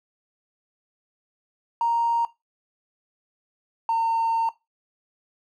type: tone pair in turn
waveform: triangle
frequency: 932.3 / 911 Hz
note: A#5 / A#5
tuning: 0 / -40 cents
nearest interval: unison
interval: 40 cents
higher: first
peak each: -16 dBFS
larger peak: neither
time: 1.81-2.25 / 3.89-4.49 s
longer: second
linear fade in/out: 2 ms
effects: noise-tail reverb RT60 0.2 s tail -20 dB re dry + tanh soft clip ceiling -17 dBFS